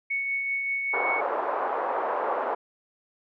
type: tone with tremolo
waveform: sine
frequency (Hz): 2217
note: C#7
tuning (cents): 0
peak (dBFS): -24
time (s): 0.1-1.21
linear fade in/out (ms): 10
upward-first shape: triangle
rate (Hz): 5.2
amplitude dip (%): 35
type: band-pass noise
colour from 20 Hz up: white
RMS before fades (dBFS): -28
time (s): 0.93-2.55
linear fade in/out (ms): 10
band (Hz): 430 to 1100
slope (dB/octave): 24
effects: none